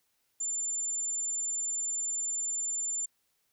sine tone, 7190 Hz, A8, 36 cents sharp, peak -30 dBFS, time 0.4-3.06 s, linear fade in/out 10 ms, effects white hiss -75 dBFS RMS until 3.52 s

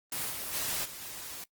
white noise with level steps, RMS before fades -34 / -37 / -33 / -44 / -42 dBFS, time 0.12-1.44 s, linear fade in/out 2 ms, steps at 0.29 / 0.53 / 0.84 / 1 s, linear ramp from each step 20 ms, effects noise-tail reverb RT60 0.1 s tail -21 dB re dry + Opus 24 kbps

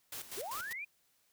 white noise with tremolo, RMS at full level -43 dBFS, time 0.12-0.73 s, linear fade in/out 5 ms, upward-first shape square, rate 5.1 Hz, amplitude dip 70%
sine linear sweep, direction up, 336.7 to 2489 Hz, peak -39 dBFS, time 0.37-0.85 s, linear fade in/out 10 ms
effects white hiss -73 dBFS RMS until 1.32 s

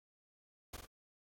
pink noise with echo, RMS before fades -45 dBFS, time 0.73-0.77 s, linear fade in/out 10 ms, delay 44 ms, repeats 2, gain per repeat -4 dB, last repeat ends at 0.858 s, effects AAC 48 kbps

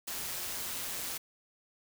white noise with amplitude modulation, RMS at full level -36 dBFS, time 0.07-1.18 s, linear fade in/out 10 ms, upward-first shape sine, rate 177 Hz, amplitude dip 40%, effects none

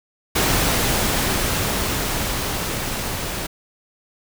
pink noise with level ramp, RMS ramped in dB -18 to -27 dBFS, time 0.35-3.47 s, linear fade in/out 10 ms, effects none

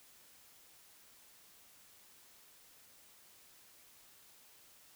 silence, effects white hiss -62 dBFS RMS until 4.95 s

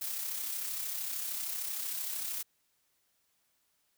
blue noise with amplitude modulation, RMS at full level -35 dBFS, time 0.01-2.43 s, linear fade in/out 10 ms, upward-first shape sine, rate 33.1 Hz, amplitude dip 40%, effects white hiss -75 dBFS RMS until 3.97 s

